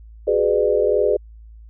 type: chord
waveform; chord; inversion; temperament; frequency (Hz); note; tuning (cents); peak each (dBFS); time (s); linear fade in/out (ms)
sine; G# half-diminished seventh; third; just; 373.8 / 415.3 / 498.4 / 598; F#4 / G#4 / B4 / D5; +18 / 0 / +16 / +31; -24 / -18 / -20 / -21; 0.27-1.17; 10
effects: added 55 Hz sine -39 dBFS peak until 1.69 s